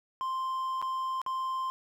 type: tone with dropouts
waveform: triangle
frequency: 1046.5 Hz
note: C6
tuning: in tune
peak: -28 dBFS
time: 0.21-1.7 s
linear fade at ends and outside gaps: 0 ms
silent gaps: 0.816-0.825 / 1.216-1.263 s
effects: none